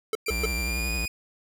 square tone bursts, 437.2 Hz, A4, 11 cents flat, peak -24 dBFS, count 3, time 0.13-0.456 s, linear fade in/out 2 ms, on 22 ms, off 130 ms
sawtooth tone with pitch glide, 2369 to 2470 Hz, D7 to D#7, +14 to -13 cents, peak -26 dBFS, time 0.26-1.08 s, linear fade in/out 5 ms, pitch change +73 cents, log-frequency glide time 0.62-0.92 s
square tone with vibrato, 61.4 Hz, B1, 9 cents flat, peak -29 dBFS, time 0.3-1.06 s, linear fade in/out 10 ms, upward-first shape sine, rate 11 Hz, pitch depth 180 cents each way
effects none

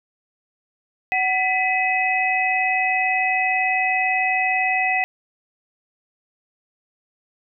sine tone cluster, 747 / 1995 / 2547 Hz, F#5 / B6 / D#7, +16 / +17 / +40 cents, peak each -22 dBFS, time 1.12-5.04 s, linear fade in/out 0 ms, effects none

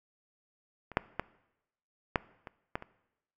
clicks, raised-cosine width 0.5 ms, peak -29 / -9 / -15 / -10 / -27 / -17 / -28 dBFS, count 7, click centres 0.917 / 0.971 / 1.196 / 2.158 / 2.472 / 2.755 / 2.824 s, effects noise-tail reverb RT60 0.9 s tail -20 dB re dry

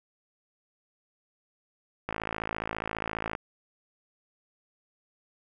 click train, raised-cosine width 0.5 ms, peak -16 dBFS, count 70, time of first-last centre 2.09-3.351 s, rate 54.7 Hz, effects none

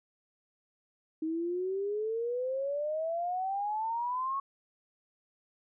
sine exponential sweep, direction up, 313 to 1108.7 Hz, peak -30 dBFS, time 1.22-4.4 s, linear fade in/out 5 ms, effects none

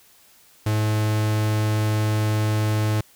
45% pulse tone, 107.2 Hz, A2, 45 cents flat, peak -19 dBFS, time 0.66-3.01 s, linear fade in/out 5 ms, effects white hiss -54 dBFS RMS until 3.15 s

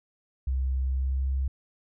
sine tone with pitch glide, 65.41 to 66.71 Hz, C2 to C2, 0 to +34 cents, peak -24 dBFS, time 0.47-1.48 s, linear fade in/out 5 ms, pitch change +34 cents, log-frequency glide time 0.85-1.29 s, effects none

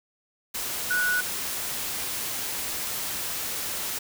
sine tone in noise, 1471 Hz, F#6, 11 cents flat, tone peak -22 dBFS, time 0.9-1.21 s, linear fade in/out 10 ms, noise white, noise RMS -31 dBFS, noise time 0.54-3.99 s, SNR +6 dB, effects none

